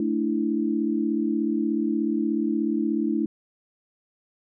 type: chord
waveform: sine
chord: A suspended fourth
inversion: none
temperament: just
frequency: 220 / 293.3 / 330 Hz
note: A3 / D4 / E4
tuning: 0 / -2 / +2 cents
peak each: -26 dBFS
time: 0-3.26 s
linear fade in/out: 2 ms
effects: none